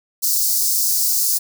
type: high-pass noise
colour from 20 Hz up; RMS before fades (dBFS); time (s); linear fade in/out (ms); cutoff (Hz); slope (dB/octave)
white; -18; 0.22-1.39; 20; 4600; 48
effects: none